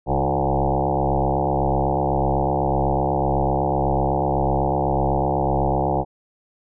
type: tone with frequency modulation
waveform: sine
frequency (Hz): 441.1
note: A4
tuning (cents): +4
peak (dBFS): -17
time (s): 0.06-6.05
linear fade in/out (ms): 50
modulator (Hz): 68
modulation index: 6.1
effects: none